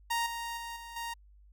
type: tone with level steps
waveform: sawtooth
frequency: 932.3 Hz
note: A#5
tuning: in tune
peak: -25 / -32 / -35 / -40 / -32 dBFS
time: 0.1-1.14 s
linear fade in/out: 10 ms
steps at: 0.26 / 0.57 / 0.76 / 0.96 s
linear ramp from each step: 5 ms
effects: added 50 Hz sine -55 dBFS peak until 1.52 s